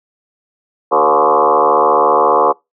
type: tone with frequency modulation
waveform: sine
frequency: 784 Hz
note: G5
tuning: in tune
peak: -8 dBFS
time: 0.91-2.53 s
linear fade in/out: 20 ms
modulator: 74.5 Hz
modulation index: 5.2
effects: noise-tail reverb RT60 0.2 s tail -25 dB re dry